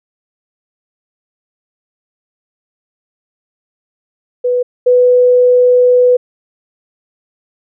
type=tone pair in turn; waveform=sine; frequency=493.9 / 495.9 Hz; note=B4 / B4; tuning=0 / +7 cents; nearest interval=unison; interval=7 cents; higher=second; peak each=-10 / -5 dBFS; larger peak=second; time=4.44-4.63 / 4.86-6.17 s; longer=second; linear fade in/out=10 ms; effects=none